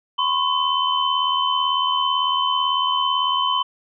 sine tone cluster, 1007 / 1085 / 3056 Hz, B5 / C#6 / G7, +33 / -37 / -45 cents, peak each -22 dBFS, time 0.18-3.63 s, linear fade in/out 10 ms, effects none

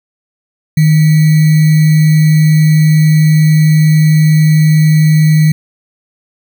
sine tone with sample-and-hold, 155.56 Hz, D#3, in tune, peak -4 dBFS, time 0.77-5.52 s, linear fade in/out 5 ms, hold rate 2100 Hz, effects none

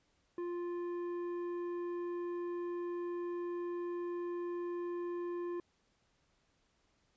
sine tone with tanh clipping, 349.2 Hz, F4, in tune, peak -38 dBFS, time 0.38-5.6 s, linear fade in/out 2 ms, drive 9 dB, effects pink hiss -75 dBFS RMS until 7.16 s + resampled to 16000 Hz

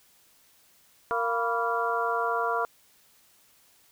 harmonic tone with a mistuned harmonic, 231.5 Hz, A#3, 12 cents flat, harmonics 2 / 3 / 4 / 5 / 6, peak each -31 / -31 / -31 / -31 / -31 dBFS, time 1.11-2.65 s, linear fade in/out 0 ms, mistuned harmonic 4, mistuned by +100 cents, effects white hiss -61 dBFS RMS until 3.91 s

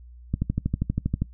click train, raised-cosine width 5 ms, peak -11 dBFS, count 12, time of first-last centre 0.34-1.22 s, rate 12.5 Hz, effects noise-tail reverb RT60 0.1 s tail -21 dB re dry + added 60 Hz sine -43 dBFS peak until 1.33 s

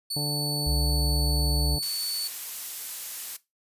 sawtooth tone, 4470 Hz, C#8, 14 cents sharp, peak -25 dBFS, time 0.1-2.28 s, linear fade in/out 10 ms
harmonic tone, 146.8 Hz, D3, in tune, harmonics 1 / 2 / 3 / 4 / 5 / 6, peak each -29 / -35 / -39 / -41 / -43 / -45 dBFS, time 0.16-1.79 s, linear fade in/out 5 ms
sine tone with vibrato, 64.3 Hz, C2, 30 cents flat, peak -24 dBFS, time 0.66-1.76 s, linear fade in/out 10 ms, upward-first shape triangle, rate 8.2 Hz, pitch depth 20 cents each way
blue noise, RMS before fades -34 dBFS, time 1.82-3.37 s, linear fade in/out 10 ms
effects noise-tail reverb RT60 0.2 s tail -17 dB re dry + resampled to 32000 Hz

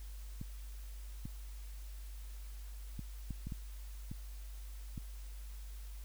clicks, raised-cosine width 5 ms, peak -29 dBFS, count 8, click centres 0.414 / 1.255 / 2.993 / 3.307 / 3.47 / 3.522 / 4.115 / 4.978 s, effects added 50 Hz sine -44 dBFS peak until 6.04 s + white hiss -60 dBFS RMS until 6.04 s

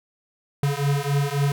square beating tone pair, 140 / 143.7 Hz, C#3 / D3, +18 / -37 cents, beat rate 3.7 Hz, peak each -24 / -24 dBFS, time 0.63-1.52 s, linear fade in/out 2 ms, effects none

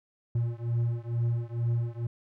triangle beating tone pair, 116.9 / 119.1 Hz, A#2 / A#2, +5 / +38 cents, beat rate 2.2 Hz, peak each -27 / -28 dBFS, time 0.35-2.07 s, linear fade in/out 5 ms, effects none

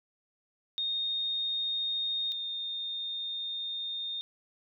sine tone pair in turn, 3693 / 3655 Hz, A#7 / A#7, -17 / -35 cents, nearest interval unison, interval 18 cents, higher first, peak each -29 / -33 dBFS, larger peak first, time 0.78-2.32 / 2.32-4.21 s, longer second, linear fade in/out 0 ms, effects none

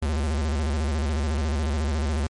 square tone with vibrato, 74.4 Hz, D2, 23 cents sharp, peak -23 dBFS, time 0.02-2.27 s, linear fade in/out 5 ms, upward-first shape square, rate 14 Hz, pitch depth 110 cents each way, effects MP3 48 kbps

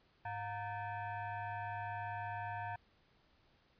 sine tone with frequency modulation, 103.6 Hz, G#2, 4 cents flat, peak -39 dBFS, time 0.25-2.76 s, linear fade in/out 5 ms, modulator 819 Hz, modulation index 1.7, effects pink hiss -71 dBFS RMS until 3.79 s + resampled to 11025 Hz

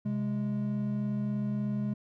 triangle tone pair together, 131.09 / 207.7 Hz, C3 / G#3, +4 / 0 cents, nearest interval minor sixth, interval 796 cents, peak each -32 / -28 dBFS, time 0.05-1.94 s, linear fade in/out 10 ms, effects none

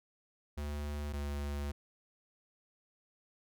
square tone pair in turn, 73.42 / 71.91 Hz, D2 / D2, 0 / -36 cents, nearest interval unison, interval 36 cents, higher first, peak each -37 / -36 dBFS, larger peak second, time 0.57-1.13 / 1.13-1.72 s, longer second, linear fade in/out 10 ms, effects none

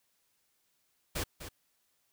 pink noise with echo, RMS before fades -34 dBFS, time 1.15-1.24 s, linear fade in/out 10 ms, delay 250 ms, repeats 1, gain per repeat -10 dB, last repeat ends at 1.49 s, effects white hiss -75 dBFS RMS until 2.12 s

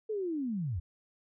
sine linear sweep, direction down, 445.6 to 73.42 Hz, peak -31 dBFS, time 0.09-0.8 s, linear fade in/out 10 ms, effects none

